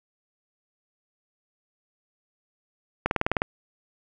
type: click train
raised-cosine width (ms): 0.5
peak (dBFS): -7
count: 8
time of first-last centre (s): 3.06-3.419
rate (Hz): 19.5
effects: none